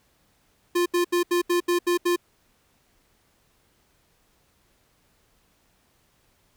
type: tone bursts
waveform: square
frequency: 350.4 Hz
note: F4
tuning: 6 cents sharp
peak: -20 dBFS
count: 8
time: 0.75-2.162 s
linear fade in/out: 10 ms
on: 110 ms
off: 76 ms
effects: pink hiss -65 dBFS RMS until 6.56 s